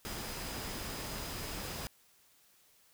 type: tone in noise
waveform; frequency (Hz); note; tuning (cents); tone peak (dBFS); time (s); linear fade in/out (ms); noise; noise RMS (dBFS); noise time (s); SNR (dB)
sine; 4978; D#8; 0; -51; 0.05-1.87; 0; pink; -41; 0.05-1.87; -13
effects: white hiss -66 dBFS RMS until 2.93 s